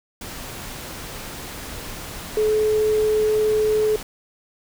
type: tone in noise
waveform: sine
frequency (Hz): 429.4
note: A4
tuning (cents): -42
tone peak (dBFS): -16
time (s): 2.37-3.96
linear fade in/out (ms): 2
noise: pink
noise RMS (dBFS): -34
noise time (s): 0.21-4.03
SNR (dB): +15
effects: none